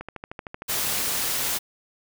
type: click train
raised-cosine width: 0.5 ms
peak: -20 dBFS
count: 16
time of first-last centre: 0.01-1.155 s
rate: 13.1 Hz
type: noise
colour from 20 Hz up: white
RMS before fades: -26 dBFS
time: 0.68-1.59 s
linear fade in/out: 20 ms
effects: none